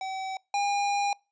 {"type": "tone pair in turn", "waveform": "square", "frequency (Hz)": [764, 809.4], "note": ["G5", "G#5"], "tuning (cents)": [-45, -45], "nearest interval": "minor second", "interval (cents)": 100, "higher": "second", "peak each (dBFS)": [-32, -25], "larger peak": "second", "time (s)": [[0.01, 0.37], [0.54, 1.13]], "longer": "second", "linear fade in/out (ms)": 2, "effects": ["noise-tail reverb RT60 0.3 s tail -26 dB re dry", "resampled to 16000 Hz"]}